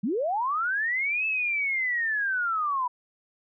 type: linear two-way sweep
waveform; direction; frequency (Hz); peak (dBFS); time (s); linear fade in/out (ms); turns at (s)
sine; up then down; 176.1 to 2629 to 968; -24; 0.03-2.88; 10; 1.26
effects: none